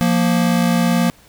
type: tone pair together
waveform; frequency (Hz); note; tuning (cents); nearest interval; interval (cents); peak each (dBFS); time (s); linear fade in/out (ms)
square; 175.15 / 233.8; F3 / A#3; +5 / +5; perfect fourth; 500; -17; 0.01-1.1; 0
effects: pink hiss -49 dBFS RMS until 1.28 s